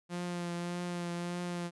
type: tone with vibrato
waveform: sawtooth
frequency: 174.61 Hz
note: F3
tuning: in tune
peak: -31 dBFS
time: 0.09-1.71 s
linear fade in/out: 50 ms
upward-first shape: triangle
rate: 1.7 Hz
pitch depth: 23 cents each way
effects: resampled to 24000 Hz